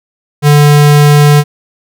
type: tone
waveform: square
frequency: 146.83 Hz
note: D3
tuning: in tune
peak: -3 dBFS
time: 0.42-1.44 s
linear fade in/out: 50 ms
effects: none